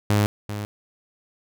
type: tone with echo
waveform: sawtooth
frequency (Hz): 103.83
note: G#2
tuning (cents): 0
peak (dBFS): -13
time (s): 0.1-0.26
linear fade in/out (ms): 0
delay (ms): 390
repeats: 1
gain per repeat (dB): -11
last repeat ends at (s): 0.65
effects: none